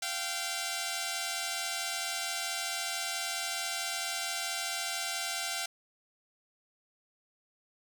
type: tone pair together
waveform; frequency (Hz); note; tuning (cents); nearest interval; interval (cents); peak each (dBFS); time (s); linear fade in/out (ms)
5% pulse; 690 / 774.5; F5 / G5; -21 / -21; major second; 200; -24; 0.02-5.66; 5
effects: none